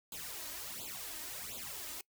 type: noise with flanger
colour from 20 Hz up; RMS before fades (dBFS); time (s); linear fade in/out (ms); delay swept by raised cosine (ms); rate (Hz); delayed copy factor
white; -44; 0.12-2.01; 2; 0.26 to 3.26; 1.4; +0.95
effects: noise-tail reverb RT60 0.1 s tail -23 dB re dry